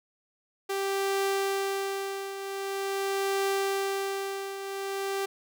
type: tone with tremolo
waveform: sawtooth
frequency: 392 Hz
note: G4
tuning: in tune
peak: -21 dBFS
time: 0.69-5.26 s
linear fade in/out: 10 ms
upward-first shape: triangle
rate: 0.45 Hz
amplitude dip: 70%
effects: none